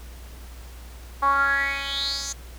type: tone with band-pass filter sweep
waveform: 10% pulse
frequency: 277.2 Hz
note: C#4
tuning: in tune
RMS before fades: -24 dBFS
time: 1.22-2.33 s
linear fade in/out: 10 ms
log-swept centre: 1000 to 6500 Hz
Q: 6.9
effects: added 60 Hz sine -39 dBFS peak until 2.58 s + pink hiss -48 dBFS RMS until 2.58 s